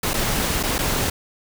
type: noise with dropouts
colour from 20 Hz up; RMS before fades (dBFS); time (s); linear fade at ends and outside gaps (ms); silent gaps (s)
pink; -22; 0.03-1.1; 5; 0.135-0.139 / 0.63-0.634 / 0.783-0.788
effects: none